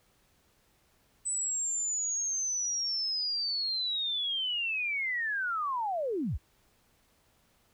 sine linear sweep, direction down, 8030 to 32.7 Hz, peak -29 dBFS, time 1.25-6.38 s, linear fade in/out 20 ms, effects pink hiss -68 dBFS RMS until 7.73 s

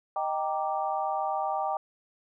sine chord, Eb major seventh, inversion none, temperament equal, 622.3 / 784 / 932.3 / 1174.7 Hz, Eb5 / G5 / Bb5 / D6, 0 / 0 / 0 / 0 cents, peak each -34 / -29 / -35 / -35 dBFS, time 0.16-1.77 s, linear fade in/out 2 ms, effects none

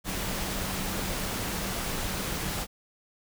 sine tone in noise, 190 Hz, F#3, 46 cents sharp, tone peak -40 dBFS, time 0.04-2.67 s, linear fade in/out 50 ms, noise pink, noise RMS -32 dBFS, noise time 0.04-2.67 s, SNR -11 dB, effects none

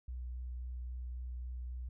sine tone with vibrato, 61.74 Hz, B1, in tune, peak -39 dBFS, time 0.08-1.89 s, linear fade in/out 5 ms, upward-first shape sine, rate 3.7 Hz, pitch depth 12 cents each way, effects none

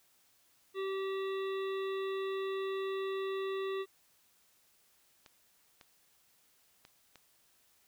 harmonic tone, 386.7 Hz, G4, 24 cents flat, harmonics 1 / 3 / 5 / 7 / 9 / 10, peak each -34 / -44 / -48 / -51 / -53 / -54 dBFS, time 0.74-3.86 s, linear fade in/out 50 ms
clicks, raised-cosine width 0.2 ms, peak -36 dBFS, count 4, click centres 5.262 / 5.812 / 6.851 / 7.157 s
effects white hiss -69 dBFS RMS until 7.87 s

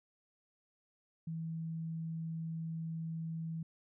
sine tone, 162.8 Hz, E3, 21 cents flat, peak -37 dBFS, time 1.27-3.63 s, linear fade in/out 5 ms, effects none

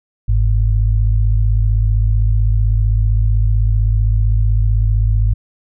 sine tone pair together, 49.52 / 105.2 Hz, G1 / G#2, +18 / +23 cents, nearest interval octave + minor second, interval 1305 cents, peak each -12 / -15 dBFS, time 0.28-5.34 s, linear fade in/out 10 ms, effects none

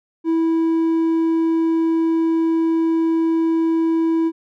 sine tone with hard clipping, 327.2 Hz, E4, 13 cents flat, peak -16 dBFS, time 0.24-4.32 s, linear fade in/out 50 ms, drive 3 dB, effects none

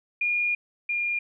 sine tone pair in turn, 2427 / 2412 Hz, D#7 / D7, -44 / +46 cents, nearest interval unison, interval 10 cents, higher first, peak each -22 / -24 dBFS, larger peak first, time 0.21-0.55 / 0.89-1.19 s, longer first, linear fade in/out 5 ms, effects none

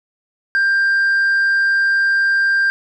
sine tone with tanh clipping, 1588 Hz, G6, 22 cents sharp, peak -13 dBFS, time 0.55-2.7 s, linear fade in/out 0 ms, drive 2 dB, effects none

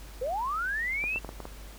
sine linear sweep, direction up, 466.2 to 2723 Hz, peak -28 dBFS, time 0.21-1.19 s, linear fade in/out 10 ms
clicks, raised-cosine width 1 ms, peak -24 dBFS, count 6, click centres 1.04 / 1.16 / 1.247 / 1.291 / 1.403 / 1.454 s
effects added 50 Hz sine -43 dBFS peak until 1.78 s + pink hiss -50 dBFS RMS until 1.78 s

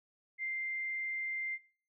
sine tone, 2093 Hz, C7, in tune, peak -34 dBFS, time 0.38-1.59 s, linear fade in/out 50 ms, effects noise-tail reverb RT60 0.4 s tail -19 dB re dry

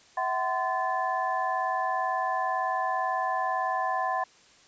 sine tone cluster, 652 / 750 / 1029 / 1741 Hz, E5 / F#5 / C6 / A6, -19 / +23 / -29 / -19 cents, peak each -35 / -29 / -29 / -35 dBFS, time 0.17-4.24 s, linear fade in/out 5 ms, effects white hiss -57 dBFS RMS until 4.67 s + resampled to 16000 Hz

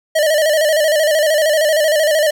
square tone with vibrato, 615 Hz, D#5, 20 cents flat, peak -12 dBFS, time 0.15-2.31 s, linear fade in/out 10 ms, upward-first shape square, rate 13 Hz, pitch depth 64 cents each way, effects none

